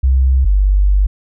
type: tone pair in turn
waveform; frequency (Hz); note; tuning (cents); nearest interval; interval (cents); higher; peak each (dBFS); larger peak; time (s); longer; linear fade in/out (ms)
sine; 65.41 / 48.82; C2 / G1; 0 / -6; perfect fourth; 506; first; -8; neither; 0.03-0.45 / 0.45-1.07; second; 10
effects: none